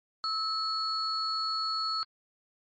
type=tone pair together; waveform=sine; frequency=1300 / 4373 Hz; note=E6 / C#8; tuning=-24 / -24 cents; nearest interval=octave + major sixth; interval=2100 cents; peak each=-31 / -30 dBFS; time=0.24-2.03 s; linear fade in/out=0 ms; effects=tanh soft clip ceiling -21 dBFS + MP3 32 kbps